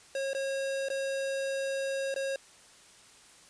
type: tone with dropouts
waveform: square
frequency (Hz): 543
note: C#5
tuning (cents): -36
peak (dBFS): -31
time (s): 0.15-2.36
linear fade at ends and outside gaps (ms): 2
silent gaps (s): 0.333-0.348 / 0.886-0.901 / 2.142-2.161
effects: white hiss -56 dBFS RMS until 3.49 s + resampled to 22050 Hz